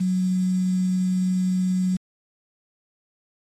sine tone with quantisation, 184.4 Hz, F#3, 6 cents flat, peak -19 dBFS, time 0-1.97 s, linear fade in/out 10 ms, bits 7, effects AAC 32 kbps

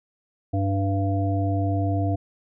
harmonic tone, 98 Hz, G2, in tune, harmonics 1 / 3 / 5 / 7, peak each -22 / -27 / -36 / -29 dBFS, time 0.53-2.16 s, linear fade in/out 10 ms, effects none

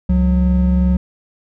triangle tone pair together, 68.14 / 181.9 Hz, C#2 / F#3, -29 / -29 cents, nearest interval octave + perfect fourth, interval 1700 cents, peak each -12 dBFS, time 0.09-0.97 s, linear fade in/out 5 ms, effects none

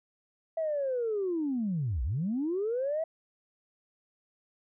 sine linear two-way sweep, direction down then up, 659.3 to 54.2 to 659.3 Hz, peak -27 dBFS, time 0.57-3.04 s, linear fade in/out 5 ms, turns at 2.03 s, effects tanh soft clip ceiling -23 dBFS

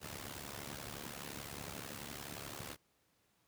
pink noise with amplitude modulation, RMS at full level -42 dBFS, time 0-2.77 s, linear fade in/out 50 ms, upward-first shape sine, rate 71.5 Hz, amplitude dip 85%, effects pink hiss -75 dBFS RMS until 3.47 s + high-pass 80 Hz 12 dB/octave

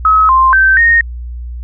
sine tone with pitch steps, 1281 / 1049 / 1552 / 1853 Hz, E6 / C6 / G6 / A#6, -50 / +4 / -18 / -11 cents, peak -5 dBFS, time 0.05-1.01 s, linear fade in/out 2 ms, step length 240 ms, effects added 60 Hz sine -21 dBFS peak until 1.63 s

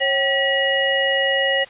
sine tone cluster, 545 / 769 / 1929 / 2887 Hz, C#5 / G5 / B6 / F#7, -29 / -33 / -41 / -43 cents, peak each -21 / -28 / -20 / -22 dBFS, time 0-1.65 s, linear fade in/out 20 ms, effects white hiss -43 dBFS RMS until 1.69 s + resampled to 8000 Hz

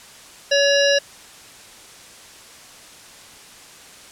harmonic tone, 564 Hz, C#5, 30 cents sharp, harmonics 1 / 3 / 5 / 7 / 9 / 10, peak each -16 / -21 / -23 / -24 / -26 / -26 dBFS, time 0.51-0.99 s, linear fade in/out 10 ms, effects white hiss -43 dBFS RMS until 4.11 s + low-pass 9000 Hz 12 dB/octave

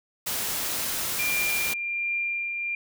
white noise, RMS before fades -29 dBFS, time 0.26-1.74 s, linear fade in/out 10 ms
sine tone with tremolo, 2389 Hz, D7, 29 cents sharp, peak -24 dBFS, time 1.19-2.75 s, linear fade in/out 2 ms, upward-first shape triangle, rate 1.3 Hz, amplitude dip 40%
effects none

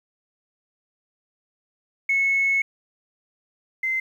sine tone pair in turn, 2195 / 2072 Hz, C#7 / C7, -18 / -17 cents, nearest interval minor second, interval 99 cents, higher first, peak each -17 / -21 dBFS, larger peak first, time 2.09-2.62 / 3.83-4 s, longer first, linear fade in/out 5 ms, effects tanh soft clip ceiling -13 dBFS + 9-bit

